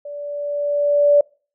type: tone with level ramp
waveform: sine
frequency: 580 Hz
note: D5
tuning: 22 cents flat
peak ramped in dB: -29 to -8 dBFS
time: 0.05-1.21 s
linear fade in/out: 5 ms
effects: noise-tail reverb RT60 0.4 s tail -26 dB re dry